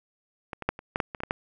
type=clicks; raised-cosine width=0.5 ms; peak=-19 / -20 / -8 / -25 / -11 / -9 / -20 / -20 / -15 / -11 dBFS; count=10; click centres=0.532 / 0.623 / 0.69 / 0.791 / 0.959 / 1.002 / 1.148 / 1.204 / 1.235 / 1.309 s; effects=none